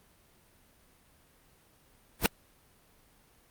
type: noise with exponential growth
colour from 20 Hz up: pink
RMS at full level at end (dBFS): -18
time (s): 2.19-2.26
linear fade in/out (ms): 0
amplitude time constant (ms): 15
effects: pink hiss -63 dBFS RMS until 3.5 s + Opus 32 kbps